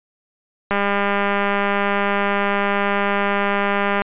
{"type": "click train", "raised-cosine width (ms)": 0.5, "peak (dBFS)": -5, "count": 666, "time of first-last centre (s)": [0.71, 4.018], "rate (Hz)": 201, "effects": ["resampled to 8000 Hz"]}